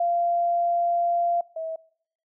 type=tone pair in turn; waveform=sine; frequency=691 / 646.8 Hz; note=F5 / E5; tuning=-19 / -33 cents; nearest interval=minor second; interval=114 cents; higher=first; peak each=-20 / -28 dBFS; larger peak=first; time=0-1.41 / 1.56-1.76 s; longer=first; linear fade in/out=5 ms; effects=noise-tail reverb RT60 0.7 s tail -24 dB re dry